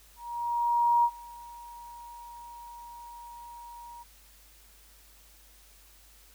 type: tone with ADSR envelope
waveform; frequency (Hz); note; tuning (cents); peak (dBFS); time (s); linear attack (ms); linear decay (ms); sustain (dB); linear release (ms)
sine; 948; A#5; +29; -19; 0.16-4.04; 880; 61; -24; 22
effects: added 50 Hz sine -58 dBFS peak until 6.34 s + white hiss -58 dBFS RMS until 6.34 s